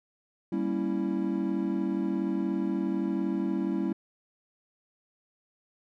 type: chord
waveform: triangle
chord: G diminished seventh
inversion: none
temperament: equal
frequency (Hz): 196 / 233.1 / 277.2 / 329.6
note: G3 / Bb3 / Db4 / Fb4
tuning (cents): 0 / 0 / 0 / 0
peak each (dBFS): -29 / -33 / -31 / -29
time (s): 0.52-3.93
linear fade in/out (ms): 5
effects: none